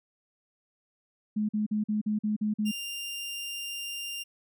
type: tone bursts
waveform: sine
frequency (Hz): 212.1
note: G#3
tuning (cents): +37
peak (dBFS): -25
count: 8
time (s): 1.36-2.715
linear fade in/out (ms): 10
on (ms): 130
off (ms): 45
type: tone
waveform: sawtooth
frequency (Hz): 2794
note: F7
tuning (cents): 0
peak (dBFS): -31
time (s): 2.65-4.24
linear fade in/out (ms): 20
effects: none